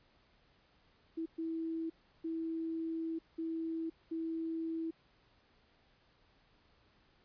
sine tone bursts at uneven times, 326.1 Hz, E4, 19 cents flat, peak -35 dBFS, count 5, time 1.17-1.26 / 1.38-1.9 / 2.24-3.19 / 3.38-3.9 / 4.11-4.91 s, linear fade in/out 10 ms, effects pink hiss -69 dBFS RMS until 7.24 s + resampled to 11025 Hz

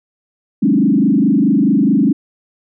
sine tone with frequency modulation, 243.3 Hz, B3, 26 cents flat, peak -9 dBFS, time 0.62-2.13 s, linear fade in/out 10 ms, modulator 24.7 Hz, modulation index 2.4, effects none

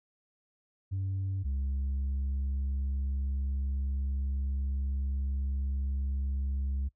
sine tone pair in turn, 96 / 67.88 Hz, G2 / C#2, -36 / -36 cents, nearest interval tritone, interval 600 cents, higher first, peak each -28 / -26 dBFS, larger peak second, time 0.91-1.44 / 1.44-6.89 s, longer second, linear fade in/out 20 ms, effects noise-tail reverb RT60 0.1 s tail -22 dB re dry + tanh soft clip ceiling -28 dBFS

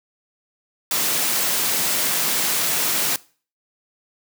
white high-pass noise, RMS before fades -21 dBFS, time 0.91-3.16 s, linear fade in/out 2 ms, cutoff 120 Hz, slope 96 dB/octave, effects noise-tail reverb RT60 0.4 s tail -21 dB re dry

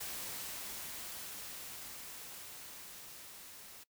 white noise with level ramp, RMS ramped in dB -42 to -53 dBFS, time 0-3.84 s, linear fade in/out 10 ms, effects noise-tail reverb RT60 0.1 s tail -21 dB re dry

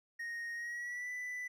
triangle tone with pitch glide, 1864.7 to 1987 Hz, A#6 to B6, 0 to +10 cents, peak -37 dBFS, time 0.19-1.48 s, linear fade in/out 10 ms, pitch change +110 cents, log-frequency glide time 0.54-1.11 s, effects none

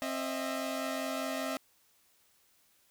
sawtooth tone cluster, 265.4 / 620 / 665 Hz, C4 / D#5 / E5, +25 / -6 / +15 cents, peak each -33 / -34 / -35 dBFS, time 0.02-1.57 s, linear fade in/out 0 ms, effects white hiss -68 dBFS RMS until 2.9 s

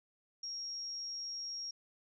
sine tone, 5588 Hz, F8, in tune, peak -39 dBFS, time 0.43-1.71 s, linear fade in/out 5 ms, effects none

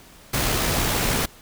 pink noise with amplitude modulation, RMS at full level -21 dBFS, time 0.33-1.26 s, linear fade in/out 10 ms, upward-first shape sine, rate 66.4 Hz, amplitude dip 30%, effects pink hiss -48 dBFS RMS until 1.41 s

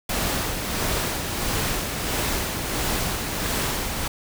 pink noise with tremolo, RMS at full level -24 dBFS, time 0.09-4.08 s, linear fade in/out 5 ms, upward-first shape sine, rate 1.5 Hz, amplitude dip 40%, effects none

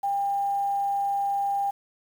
sine tone with quantisation, 799 Hz, G5, 33 cents sharp, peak -23 dBFS, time 0.03-1.71 s, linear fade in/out 10 ms, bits 8, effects none

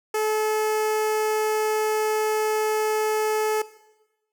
sawtooth tone with notch filter, 431.2 Hz, A4, 35 cents flat, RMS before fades -24 dBFS, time 0.14-3.62 s, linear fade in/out 5 ms, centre 3800 Hz, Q 1.7, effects noise-tail reverb RT60 1.0 s tail -17 dB re dry

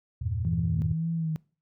sine chord, E diminished, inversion none, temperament equal, 82.41 / 98 / 116.54 Hz, E2 / G2 / Bb2, 0 / 0 / 0 cents, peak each -31 dBFS, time 0.21-0.93 s, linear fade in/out 10 ms
sine tone with vibrato, 161.4 Hz, E3, 36 cents flat, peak -26 dBFS, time 0.45-1.36 s, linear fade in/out 0 ms, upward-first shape sine, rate 1.9 Hz, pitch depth 51 cents each way
sine tone with exponential growth, 220 Hz, A3, in tune, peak -32 dBFS, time 0.61-0.82 s, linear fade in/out 0 ms, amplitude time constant 44 ms
effects noise-tail reverb RT60 0.4 s tail -24 dB re dry + tanh soft clip ceiling -14 dBFS

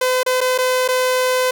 sawtooth tone with dropouts, 509 Hz, C5, 48 cents flat, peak -11 dBFS, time 0.01-1.51 s, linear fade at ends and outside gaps 5 ms, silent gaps 0.232-0.262 / 0.407-0.412 / 0.579-0.585 / 0.879-0.886 s, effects none

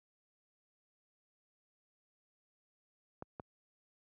clicks, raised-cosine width 1 ms, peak -29 dBFS, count 2, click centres 3.224 / 3.398 s, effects high-pass 80 Hz 12 dB/octave

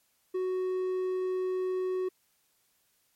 triangle tone, 370.5 Hz, F#4, 2 cents sharp, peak -26 dBFS, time 0.34-2.09 s, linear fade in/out 10 ms, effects white hiss -71 dBFS RMS until 3.15 s + MP3 64 kbps

